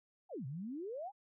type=exponential two-way sweep; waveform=sine; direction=down then up; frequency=851 to 123.47 to 851 Hz; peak=-40 dBFS; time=0.29-1.12 s; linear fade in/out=50 ms; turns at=0.46 s; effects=none